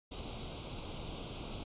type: noise with comb filter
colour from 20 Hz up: pink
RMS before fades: -43 dBFS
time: 0.11-1.64 s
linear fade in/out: 10 ms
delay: 0.28 ms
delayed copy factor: +0.9
effects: resampled to 8000 Hz